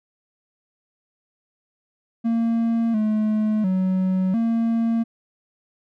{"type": "tone with pitch steps", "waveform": "triangle", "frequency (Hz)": [229.7, 214.8, 186.9, 229], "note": ["A#3", "A3", "F#3", "A#3"], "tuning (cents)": [-25, -41, 18, -31], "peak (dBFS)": -16, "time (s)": [2.24, 5.04], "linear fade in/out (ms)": 20, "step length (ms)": 700, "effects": []}